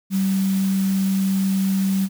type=tone in noise; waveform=sine; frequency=192.6 Hz; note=G3; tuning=30 cents flat; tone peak=-17 dBFS; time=0.1-2.09 s; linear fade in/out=50 ms; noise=white; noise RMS=-35 dBFS; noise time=0.1-2.09 s; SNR=+15 dB; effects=none